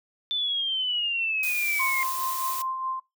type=exponential sweep; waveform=sine; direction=down; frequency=3546 to 2118 Hz; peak=-24 dBFS; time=0.31-2.03 s; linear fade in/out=0 ms
type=noise; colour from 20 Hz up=blue; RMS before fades=-33 dBFS; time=1.43-2.62 s; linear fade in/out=2 ms
type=tone with tremolo; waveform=sine; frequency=1046.5 Hz; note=C6; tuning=in tune; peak=-26 dBFS; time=1.79-3 s; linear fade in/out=10 ms; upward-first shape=sine; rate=4.8 Hz; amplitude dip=40%
effects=noise-tail reverb RT60 0.2 s tail -21 dB re dry